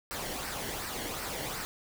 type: noise with flanger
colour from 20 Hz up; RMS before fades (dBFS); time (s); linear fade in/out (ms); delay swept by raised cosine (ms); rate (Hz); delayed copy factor
pink; -37; 0.11-1.65; 0; 0.29 to 0.82; 2.7; -0.5
effects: none